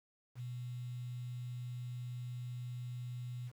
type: tone with quantisation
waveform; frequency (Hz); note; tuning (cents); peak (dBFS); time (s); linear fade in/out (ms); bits
sine; 123; B2; -7; -40; 0.35-3.52; 50; 10
effects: none